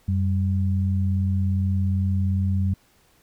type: tone pair together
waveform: sine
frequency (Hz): 91.7 / 194.3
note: F#2 / G3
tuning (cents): -15 / -15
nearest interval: octave + minor second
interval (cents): 1300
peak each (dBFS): -20 / -26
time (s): 0.08-2.74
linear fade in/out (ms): 5
effects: pink hiss -60 dBFS RMS until 3.22 s